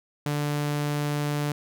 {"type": "tone", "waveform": "sawtooth", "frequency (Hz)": 146.83, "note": "D3", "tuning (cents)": 0, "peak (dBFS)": -21, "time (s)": [0.26, 1.52], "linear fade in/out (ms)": 2, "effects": []}